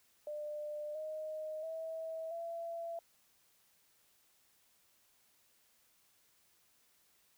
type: tone with pitch steps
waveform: sine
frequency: 598 / 622 / 646.9 / 672.8 Hz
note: D5 / D#5 / E5 / E5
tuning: +31 / -1 / -33 / +35 cents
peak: -39 dBFS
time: 0.27-2.99 s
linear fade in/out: 2 ms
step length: 680 ms
effects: white hiss -71 dBFS RMS until 7.37 s